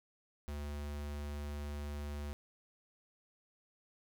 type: tone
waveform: square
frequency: 73 Hz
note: D2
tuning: 10 cents flat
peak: -40 dBFS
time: 0.48-2.33 s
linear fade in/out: 0 ms
effects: none